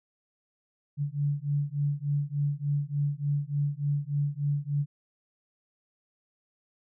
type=beating tone pair; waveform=sine; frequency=142.5 / 145.9 Hz; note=C#3 / D3; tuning=+48 / -11 cents; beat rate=3.4 Hz; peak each=-29 dBFS; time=0.97-4.86 s; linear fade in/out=50 ms; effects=none